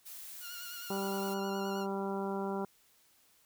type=noise; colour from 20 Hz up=blue; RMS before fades=-47 dBFS; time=0.05-1.35 s; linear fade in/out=20 ms
type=tone with vibrato; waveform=15% pulse; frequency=1421 Hz; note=F6; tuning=30 cents sharp; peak=-38 dBFS; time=0.4-1.87 s; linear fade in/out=50 ms; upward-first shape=sine; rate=9.6 Hz; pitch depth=41 cents each way
type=harmonic tone; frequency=196 Hz; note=G3; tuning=in tune; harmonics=1 / 2 / 3 / 4 / 5 / 6 / 7; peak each=-37 / -37 / -44 / -42 / -43 / -52 / -47 dBFS; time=0.9-2.65 s; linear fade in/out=2 ms
effects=white hiss -67 dBFS RMS until 3.45 s